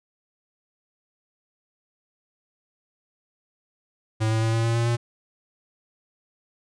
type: tone with pitch steps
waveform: square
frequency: 110 / 111.34 / 112.7 / 114.08 / 115.47 / 116.88 / 118.3 Hz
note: A2 / A2 / A2 / A#2 / A#2 / A#2 / A#2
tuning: 0 / +21 / +42 / -37 / -16 / +5 / +26 cents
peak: -21 dBFS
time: 4.2-4.97 s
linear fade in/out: 20 ms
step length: 110 ms
effects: resampled to 22050 Hz